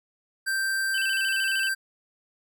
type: tone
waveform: square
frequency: 1568 Hz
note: G6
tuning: in tune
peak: -25 dBFS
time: 0.46-1.75 s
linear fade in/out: 20 ms
type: tone with vibrato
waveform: sine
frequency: 2842 Hz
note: F7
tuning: 30 cents sharp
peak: -29 dBFS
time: 0.94-1.69 s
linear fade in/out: 5 ms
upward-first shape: square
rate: 13 Hz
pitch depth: 110 cents each way
effects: none